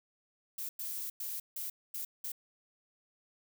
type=noise bursts at uneven times; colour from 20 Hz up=violet; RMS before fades=-39 dBFS; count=6; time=0.58-0.69 / 0.79-1.1 / 1.2-1.4 / 1.56-1.7 / 1.94-2.05 / 2.24-2.32 s; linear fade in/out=5 ms; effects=none